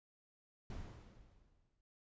brown noise with exponential decay, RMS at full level -43 dBFS, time 0.7-1.81 s, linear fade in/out 2 ms, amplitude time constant 240 ms, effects noise-tail reverb RT60 0.1 s tail -26 dB re dry + resampled to 16000 Hz

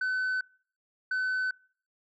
sine tone pair in turn, 1513 / 1513 Hz, F#6 / F#6, +38 / +38 cents, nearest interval unison, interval 0 cents, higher neither, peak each -24 dBFS, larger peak neither, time 0.01-0.41 / 1.11-1.51 s, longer neither, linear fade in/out 5 ms, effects noise-tail reverb RT60 0.5 s tail -26 dB re dry + tanh soft clip ceiling -26 dBFS

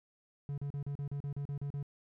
triangle tone bursts, 142.3 Hz, C#3, 46 cents sharp, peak -33 dBFS, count 11, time 0.49-1.828 s, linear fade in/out 0 ms, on 88 ms, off 37 ms, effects none

